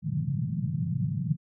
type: band-pass noise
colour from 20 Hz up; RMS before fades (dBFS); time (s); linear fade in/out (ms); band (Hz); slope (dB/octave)
pink; -29; 0.02-1.37; 50; 110 to 180; 48
effects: none